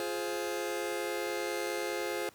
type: chord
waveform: sawtooth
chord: F minor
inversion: none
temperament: just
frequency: 349.2 / 419.1 / 523.8 Hz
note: F4 / Ab4 / C5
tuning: 0 / +16 / +2 cents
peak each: -33 dBFS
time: 0-2.29 s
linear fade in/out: 0 ms
effects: pink hiss -59 dBFS RMS until 2.34 s + high-pass 80 Hz 12 dB/octave